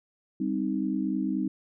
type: chord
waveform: sine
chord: C minor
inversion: second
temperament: equal with one note detuned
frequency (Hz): 197.59 / 261.6 / 311.1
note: G3 / C4 / Eb4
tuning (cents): +14 / 0 / 0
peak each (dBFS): -30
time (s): 0.4-1.48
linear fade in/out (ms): 5
effects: none